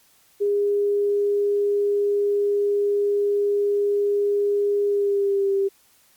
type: tone with pitch glide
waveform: sine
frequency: 407.3 to 393.2 Hz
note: G#4 to G4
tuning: -34 to +5 cents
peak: -18 dBFS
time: 0.4-5.69 s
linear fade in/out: 20 ms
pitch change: -61 cents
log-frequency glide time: 4.86-5.52 s
effects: white hiss -58 dBFS RMS until 6.16 s + Opus 48 kbps